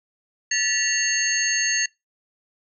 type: tone cluster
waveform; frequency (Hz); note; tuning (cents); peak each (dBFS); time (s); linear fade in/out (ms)
sine; 1757 / 1942 / 2758 / 4419 / 6460; A6 / B6 / F7 / C#8 / G#8; -3 / -30 / -22 / -6 / -49; -27 / -28 / -28 / -27 / -24; 0.51-1.86; 5
effects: noise-tail reverb RT60 0.2 s tail -23 dB re dry